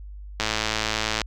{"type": "click train", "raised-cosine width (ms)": 0.2, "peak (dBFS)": -6, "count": 90, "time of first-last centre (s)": [0.4, 1.217], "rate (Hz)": 109, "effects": ["added 50 Hz sine -36 dBFS peak until 1.26 s"]}